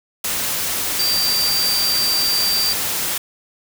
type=tone in noise; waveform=sine; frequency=4692 Hz; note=D8; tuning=2 cents flat; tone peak=-17 dBFS; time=0.99-2.73 s; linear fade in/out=5 ms; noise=white; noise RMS=-22 dBFS; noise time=0.24-3.18 s; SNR=+2 dB; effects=none

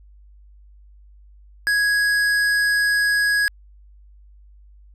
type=tone with hard clipping; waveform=triangle; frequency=1662 Hz; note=G#6; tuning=1 cent sharp; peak=-18 dBFS; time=1.67-3.48 s; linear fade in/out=0 ms; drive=15 dB; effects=added 50 Hz sine -45 dBFS peak until 4.94 s

